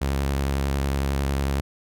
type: tone with vibrato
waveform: sawtooth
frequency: 68.9 Hz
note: C#2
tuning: 10 cents flat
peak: -18 dBFS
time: 0.01-1.61 s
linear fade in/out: 10 ms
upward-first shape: sine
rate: 11 Hz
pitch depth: 40 cents each way
effects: none